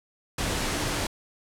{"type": "tone in noise", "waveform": "sine", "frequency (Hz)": 293.7, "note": "D4", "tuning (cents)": 0, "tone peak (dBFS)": -37, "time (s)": [0.67, 1.04], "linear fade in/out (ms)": 5, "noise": "pink", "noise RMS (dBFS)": -28, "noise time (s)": [0.38, 1.07], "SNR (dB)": -12, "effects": ["low-pass 10000 Hz 12 dB/octave"]}